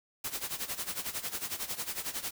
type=noise with tremolo; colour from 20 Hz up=white; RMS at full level=-34 dBFS; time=0.24-2.31 s; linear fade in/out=5 ms; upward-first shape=sine; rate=11 Hz; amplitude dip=80%; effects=none